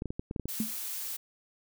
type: clicks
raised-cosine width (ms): 3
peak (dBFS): -21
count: 8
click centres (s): 0.021 / 0.057 / 0.105 / 0.195 / 0.311 / 0.362 / 0.397 / 0.456
type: noise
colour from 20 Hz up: blue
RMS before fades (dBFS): -37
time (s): 0.48-1.17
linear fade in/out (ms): 10
type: tone with exponential decay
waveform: sine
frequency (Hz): 220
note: A3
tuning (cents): 0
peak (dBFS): -24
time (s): 0.6-0.74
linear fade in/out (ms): 2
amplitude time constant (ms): 29
effects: none